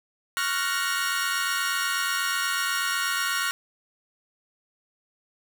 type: chord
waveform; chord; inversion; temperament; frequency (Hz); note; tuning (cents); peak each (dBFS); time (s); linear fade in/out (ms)
sawtooth; Gb major seventh; second; equal with one note detuned; 1108.7 / 1396.9 / 1485.1 / 1864.7; Db6 / F6 / Gb6 / Bb6; 0 / 0 / +6 / 0; -28 / -25 / -27 / -27; 0.37-3.51; 0
effects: none